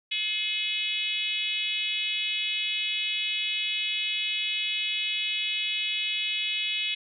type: tone with frequency modulation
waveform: sine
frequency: 2960 Hz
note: F#7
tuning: in tune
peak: -26 dBFS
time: 0.11-6.95 s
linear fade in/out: 10 ms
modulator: 414 Hz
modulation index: 1.6
effects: none